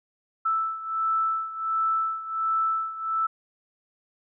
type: beating tone pair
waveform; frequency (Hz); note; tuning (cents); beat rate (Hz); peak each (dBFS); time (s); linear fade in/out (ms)
sine; 1318.5 / 1319.9; E6 / E6; 0 / +2; 1.4; -25 / -29; 0.45-3.27; 10
effects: none